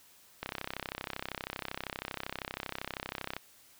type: click train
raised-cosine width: 0.3 ms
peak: -19 dBFS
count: 97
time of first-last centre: 0.43-3.366 s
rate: 32.7 Hz
effects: white hiss -60 dBFS RMS until 3.79 s